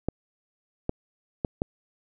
clicks, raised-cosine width 2 ms, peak -12 dBFS, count 4, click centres 0.086 / 0.894 / 1.448 / 1.619 s, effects none

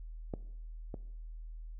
clicks, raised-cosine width 2 ms, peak -23 / -27 dBFS, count 2, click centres 0.338 / 0.942 s, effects noise-tail reverb RT60 0.8 s tail -19 dB re dry + added 40 Hz sine -42 dBFS peak until 1.79 s

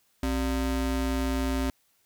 square ring-modulated tone, 162.2 Hz, E3, 28 cents flat, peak -23 dBFS, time 0.23-1.7 s, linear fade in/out 0 ms, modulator 102 Hz, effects white hiss -68 dBFS RMS until 2.05 s

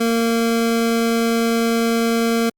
25% pulse tone, 230 Hz, A#3, 23 cents flat, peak -12 dBFS, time 0-2.5 s, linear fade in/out 10 ms, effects Opus 48 kbps

